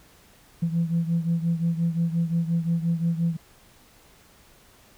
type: beating tone pair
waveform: sine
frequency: 166.3 / 172 Hz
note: E3 / F3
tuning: +16 / -26 cents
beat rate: 5.7 Hz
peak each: -22 / -26 dBFS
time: 0.62-3.37 s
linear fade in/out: 10 ms
effects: tanh soft clip ceiling -16 dBFS + pink hiss -55 dBFS RMS until 4.97 s